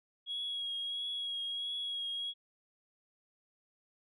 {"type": "tone with vibrato", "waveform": "sine", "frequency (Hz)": 3313, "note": "G#7", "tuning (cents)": -5, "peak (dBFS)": -34, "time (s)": [0.26, 2.34], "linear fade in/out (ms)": 50, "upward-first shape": "triangle", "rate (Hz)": 1.5, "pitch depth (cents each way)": 26, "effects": ["tanh soft clip ceiling -31 dBFS"]}